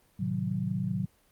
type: chord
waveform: sine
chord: A diminished seventh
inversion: none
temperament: equal with one note detuned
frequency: 110 / 130.81 / 155.56 / 186.07 Hz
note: A2 / C3 / Eb3 / Gb3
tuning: 0 / 0 / 0 / +10 cents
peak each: -35 / -35 / -35 / -31 dBFS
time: 0.19-1.06 s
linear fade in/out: 10 ms
effects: pink hiss -65 dBFS RMS until 1.31 s + Opus 32 kbps